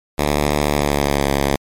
5% pulse tone with pitch glide, 73.6 to 69.79 Hz, D2 to C#2, +4 to +12 cents, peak -4 dBFS, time 0.18-1.56 s, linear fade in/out 5 ms, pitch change -92 cents, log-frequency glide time 0.66-1.28 s, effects MP3 64 kbps

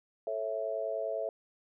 sine chord, A major, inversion none, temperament just, 440 / 550 / 660 Hz, A4 / C#5 / E5, 0 / -14 / +2 cents, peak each -38 / -37 / -34 dBFS, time 0.27-1.29 s, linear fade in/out 2 ms, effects none

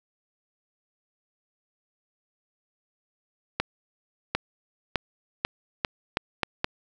accelerating click train, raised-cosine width 0.3 ms, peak -7 dBFS, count 8, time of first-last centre 3.6-6.644 s, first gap 750 ms, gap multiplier 0.81, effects none

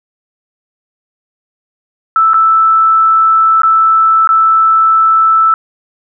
sine tone with dropouts, 1318.5 Hz, E6, in tune, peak -5 dBFS, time 2.16-5.54 s, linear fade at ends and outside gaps 1 ms, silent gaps 2.334-2.342 / 3.619-3.633 / 4.274-4.29 s, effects none

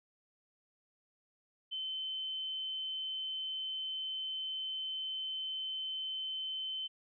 sine tone, 3069 Hz, G7, 37 cents flat, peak -36 dBFS, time 1.71-6.88 s, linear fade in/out 20 ms, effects none

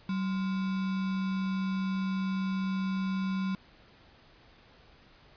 sine tone with sample-and-hold, 190 Hz, F#3, 46 cents sharp, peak -28 dBFS, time 0.09-3.55 s, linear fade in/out 2 ms, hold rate 1225 Hz, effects pink hiss -58 dBFS RMS until 5.36 s + resampled to 11025 Hz

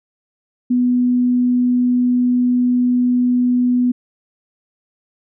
sine tone, 247.2 Hz, B3, 2 cents sharp, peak -12 dBFS, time 0.7-3.92 s, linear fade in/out 10 ms, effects none

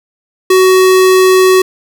square tone, 373.8 Hz, F#4, 18 cents sharp, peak -5 dBFS, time 0.5-1.62 s, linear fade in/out 5 ms, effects none

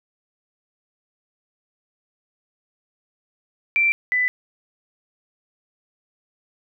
sine tone pair in turn, 2349 / 1995.3 Hz, D7 / B6, 0 / +17 cents, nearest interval minor third, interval 283 cents, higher first, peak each -15 / -17 dBFS, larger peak first, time 3.76-3.92 / 4.12-4.28 s, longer neither, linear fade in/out 0 ms, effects none

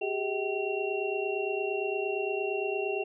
sine tone cluster, 383.2 / 411.9 / 642 / 764 / 2740 Hz, G4 / G#4 / E5 / G5 / F7, -39 / -14 / -46 / -45 / -34 cents, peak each -33 / -32 / -39 / -38 / -36 dBFS, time 0.01-3.04 s, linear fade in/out 10 ms, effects none

